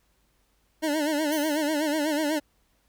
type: tone with vibrato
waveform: 25% pulse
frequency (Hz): 302.5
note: D#4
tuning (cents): -49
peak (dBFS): -20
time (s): 0.82-2.4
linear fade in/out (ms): 20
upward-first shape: sine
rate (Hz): 8.1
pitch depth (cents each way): 94
type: tone with exponential decay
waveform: 5% pulse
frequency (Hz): 3068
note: G7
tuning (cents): -38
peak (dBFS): -24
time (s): 1.32-2.11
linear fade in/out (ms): 2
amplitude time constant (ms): 170
effects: added 50 Hz sine -69 dBFS peak until 2.88 s + pink hiss -69 dBFS RMS until 2.88 s